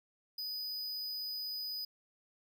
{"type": "tone", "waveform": "square", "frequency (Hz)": 4978, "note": "D#8", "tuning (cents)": 0, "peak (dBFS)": -38, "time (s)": [0.38, 1.85], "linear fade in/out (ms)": 5, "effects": []}